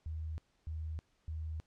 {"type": "tone bursts", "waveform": "sine", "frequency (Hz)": 79, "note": "D#2", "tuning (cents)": 27, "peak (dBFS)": -37, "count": 3, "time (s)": [0.06, 1.6], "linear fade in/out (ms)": 0, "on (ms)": 320, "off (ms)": 290, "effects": ["pink hiss -75 dBFS RMS until 1.66 s", "low-pass 7000 Hz 12 dB/octave"]}